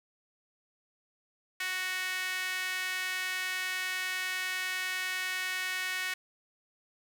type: tone with high-pass filter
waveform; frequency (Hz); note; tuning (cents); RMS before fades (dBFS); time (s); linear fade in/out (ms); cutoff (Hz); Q
sawtooth; 370; F#4; 0; -34; 1.6-6.14; 5; 1900; 2.6
effects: none